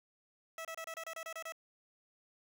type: tone bursts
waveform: 15% pulse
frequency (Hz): 652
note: E5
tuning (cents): -19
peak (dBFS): -35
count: 10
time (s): 0.58-1.522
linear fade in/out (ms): 2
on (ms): 69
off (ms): 28
effects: none